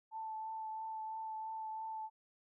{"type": "tone with vibrato", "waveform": "sine", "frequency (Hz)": 880, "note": "A5", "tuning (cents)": 0, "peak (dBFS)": -40, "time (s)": [0.11, 2.1], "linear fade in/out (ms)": 50, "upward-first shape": "triangle", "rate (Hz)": 3, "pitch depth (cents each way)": 16, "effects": []}